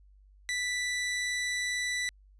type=tone; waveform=sawtooth; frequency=1975.5 Hz; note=B6; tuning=in tune; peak=-26 dBFS; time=0.49-2.09 s; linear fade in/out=0 ms; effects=added 49 Hz sine -55 dBFS peak until 2.39 s + resampled to 22050 Hz